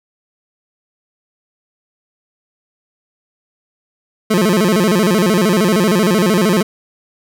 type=tone with vibrato; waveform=25% pulse; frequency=196 Hz; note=G3; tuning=in tune; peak=-7 dBFS; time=4.3-6.63 s; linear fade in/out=10 ms; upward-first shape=square; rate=13 Hz; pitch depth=180 cents each way; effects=none